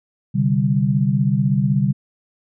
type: chord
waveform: sine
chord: C suspended second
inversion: none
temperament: equal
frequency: 130.81 / 146.83 / 196 Hz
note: C3 / D3 / G3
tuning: 0 / 0 / 0 cents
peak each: -19 dBFS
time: 0.34-1.93 s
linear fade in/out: 20 ms
effects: none